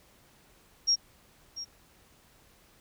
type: tone with echo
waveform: sine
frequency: 5588 Hz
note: F8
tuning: in tune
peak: -21 dBFS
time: 0.87-0.96 s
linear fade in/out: 20 ms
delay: 690 ms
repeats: 1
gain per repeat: -14 dB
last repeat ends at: 1.65 s
effects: pink hiss -61 dBFS RMS until 2.8 s